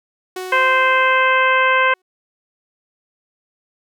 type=tone with exponential decay; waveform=sawtooth; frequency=370 Hz; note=F#4; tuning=in tune; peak=-20 dBFS; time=0.36-2.02 s; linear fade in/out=5 ms; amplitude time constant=360 ms
type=harmonic tone; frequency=520 Hz; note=C5; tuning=11 cents flat; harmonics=1 / 2 / 3 / 4 / 5 / 6; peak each=-20 / -16 / -17 / -20 / -22 / -29 dBFS; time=0.52-1.94 s; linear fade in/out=5 ms
effects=none